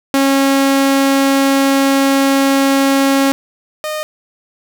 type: tone pair in turn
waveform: sawtooth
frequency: 273.4 / 613.8 Hz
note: C#4 / D#5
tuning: -24 / -24 cents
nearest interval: octave + major second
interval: 1400 cents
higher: second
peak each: -6 / -15 dBFS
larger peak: first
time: 0.14-3.32 / 3.84-4.03 s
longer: first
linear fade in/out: 0 ms
effects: none